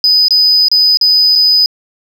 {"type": "tone with dropouts", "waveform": "sine", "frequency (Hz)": 4993, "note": "D#8", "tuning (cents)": 5, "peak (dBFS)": -4, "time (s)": [0.04, 1.66], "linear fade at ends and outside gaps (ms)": 1, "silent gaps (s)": [[0.283, 0.307], [0.684, 0.715], [0.972, 1.012], [1.354, 1.358]], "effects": ["tanh soft clip ceiling -3 dBFS"]}